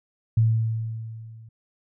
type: tone with level ramp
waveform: sine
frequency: 112.2 Hz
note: A2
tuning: 34 cents sharp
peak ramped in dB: -14 to -43 dBFS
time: 0.37-1.49 s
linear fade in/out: 5 ms
effects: none